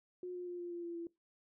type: tone with pitch steps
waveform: sine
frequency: 360.9 / 357 / 353.1 / 349.2 / 345.4 / 341.6 / 337.9 Hz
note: F#4 / F4 / F4 / F4 / F4 / F4 / E4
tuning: -43 / +38 / +19 / 0 / -19 / -38 / +43 cents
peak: -40 dBFS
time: 0.23-1.07 s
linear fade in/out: 2 ms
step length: 120 ms
effects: noise-tail reverb RT60 0.2 s tail -22 dB re dry